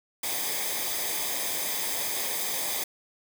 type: noise with comb filter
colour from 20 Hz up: white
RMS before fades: -30 dBFS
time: 0.23-2.84 s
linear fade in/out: 5 ms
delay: 0.71 ms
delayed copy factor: -0.65
effects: none